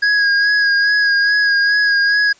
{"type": "tone with vibrato", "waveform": "square", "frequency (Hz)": 1648, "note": "G#6", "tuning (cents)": -14, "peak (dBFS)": -12, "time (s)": [0.02, 2.33], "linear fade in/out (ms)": 10, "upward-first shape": "sine", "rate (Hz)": 2.4, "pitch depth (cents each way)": 26, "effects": ["white hiss -50 dBFS RMS until 2.39 s", "resampled to 16000 Hz"]}